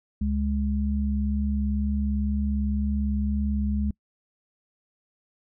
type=tone pair together; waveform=sine; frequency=69.91 / 207.7 Hz; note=C#2 / G#3; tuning=+15 / 0 cents; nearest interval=octave + perfect fifth; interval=1885 cents; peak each=-25 / -26 dBFS; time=0.21-3.91 s; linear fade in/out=5 ms; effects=noise-tail reverb RT60 0.1 s tail -25 dB re dry